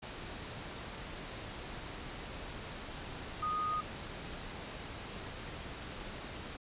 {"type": "tone in noise", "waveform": "sine", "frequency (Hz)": 1239, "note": "D#6", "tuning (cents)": -8, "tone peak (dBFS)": -32, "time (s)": [3.42, 3.81], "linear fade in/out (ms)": 10, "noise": "pink", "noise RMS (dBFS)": -44, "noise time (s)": [0.02, 6.57], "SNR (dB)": 9, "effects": ["resampled to 8000 Hz"]}